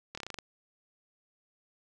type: slowing click train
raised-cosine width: 0.2 ms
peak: -22 dBFS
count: 8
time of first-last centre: 0.15-0.387 s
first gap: 25 ms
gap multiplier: 1.1
effects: none